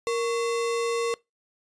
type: tone with sample-and-hold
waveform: sine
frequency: 466.2 Hz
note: A#4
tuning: in tune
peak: -23 dBFS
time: 0.07-1.14 s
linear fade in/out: 0 ms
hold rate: 1575 Hz
effects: noise-tail reverb RT60 0.2 s tail -23 dB re dry + resampled to 22050 Hz